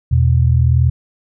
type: tone pair together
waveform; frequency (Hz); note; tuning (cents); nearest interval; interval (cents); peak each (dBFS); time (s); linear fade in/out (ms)
sine; 82.41 / 123.29; E2 / B2; 0 / -3; perfect fifth; 697; -12; 0.11-0.9; 10
effects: none